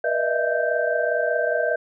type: tone cluster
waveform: sine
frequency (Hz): 482.2 / 604 / 629 / 666 / 1562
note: B4 / D5 / D#5 / E5 / G6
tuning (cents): -41 / +48 / +19 / +18 / -7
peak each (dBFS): -26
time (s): 0.04-1.76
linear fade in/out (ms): 5
effects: none